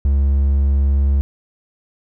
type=tone; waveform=triangle; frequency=69.3 Hz; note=C#2; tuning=in tune; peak=-10 dBFS; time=0.05-1.21 s; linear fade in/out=0 ms; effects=none